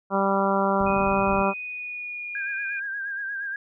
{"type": "harmonic tone", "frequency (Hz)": 196, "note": "G3", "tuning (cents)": 0, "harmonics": [1, 2, 3, 4, 5, 6, 7], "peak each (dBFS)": [-26, -28, -26, -28, -27, -29, -30], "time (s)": [0.1, 1.54], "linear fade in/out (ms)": 50}
{"type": "low-pass noise", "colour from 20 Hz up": "pink", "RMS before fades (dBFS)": -36, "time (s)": [0.8, 1.43], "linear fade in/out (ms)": 0, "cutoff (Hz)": 280, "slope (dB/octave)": 96}
{"type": "tone with pitch glide", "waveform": "sine", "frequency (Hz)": [2489, 2427], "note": ["D#7", "D#7"], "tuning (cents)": [0, -44], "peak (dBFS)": -31, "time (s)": [0.86, 2.8], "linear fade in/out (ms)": 10, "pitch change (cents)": -44, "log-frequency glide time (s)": [1.57, 2.35]}
{"type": "tone with vibrato", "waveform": "sine", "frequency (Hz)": 1609, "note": "G6", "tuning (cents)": 45, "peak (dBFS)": -28, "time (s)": [2.35, 3.56], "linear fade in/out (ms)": 2, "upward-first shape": "sine", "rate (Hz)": 8.5, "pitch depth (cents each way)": 52}
{"effects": []}